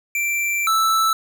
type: tone pair in turn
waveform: square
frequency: 2349 / 1318.3 Hz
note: D7 / E6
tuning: 0 / 0 cents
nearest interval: minor seventh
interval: 1000 cents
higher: first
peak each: -20 / -16 dBFS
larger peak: second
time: 0.15-0.67 / 0.67-1.13 s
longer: first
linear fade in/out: 2 ms
effects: none